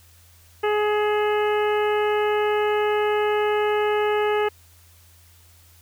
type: harmonic tone with a mistuned harmonic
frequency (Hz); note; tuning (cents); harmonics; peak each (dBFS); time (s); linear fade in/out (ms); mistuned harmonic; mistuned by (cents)
420; G#4; +19; 1 / 2 / 3 / 4 / 5 / 6 / 7; -20 / -26 / -30 / -32 / -34 / -36 / -37; 0.63-4.49; 10; 6; +34
effects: added 85 Hz sine -52 dBFS peak until 5.81 s + white hiss -55 dBFS RMS until 5.81 s